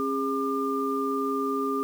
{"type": "tone cluster", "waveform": "sine", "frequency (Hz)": [270.7, 409.4, 1199], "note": ["C#4", "G#4", "D6"], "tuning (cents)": [-41, -25, 36], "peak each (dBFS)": -29, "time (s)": [0, 1.83], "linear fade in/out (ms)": 0, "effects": ["8-bit"]}